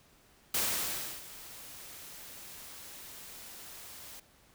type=noise with ADSR envelope; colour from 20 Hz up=white; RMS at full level=-30 dBFS; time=0.54-4.2 s; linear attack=4 ms; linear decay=670 ms; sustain=-18 dB; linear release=8 ms; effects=pink hiss -63 dBFS RMS until 4.54 s